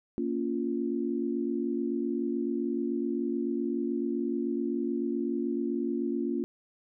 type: chord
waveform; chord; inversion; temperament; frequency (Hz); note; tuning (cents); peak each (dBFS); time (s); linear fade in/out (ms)
sine; Bb minor; none; equal with one note detuned; 233.1 / 280.2 / 349.2; Bb3 / Db4 / F4; 0 / +19 / 0; -32; 0.18-6.44; 0
effects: none